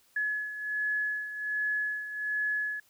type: beating tone pair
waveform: sine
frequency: 1700 / 1701.3 Hz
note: G#6 / G#6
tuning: +40 / +41 cents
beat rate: 1.3 Hz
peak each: -30 / -36 dBFS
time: 0.16-2.8 s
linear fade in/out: 5 ms
effects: white hiss -65 dBFS RMS until 2.89 s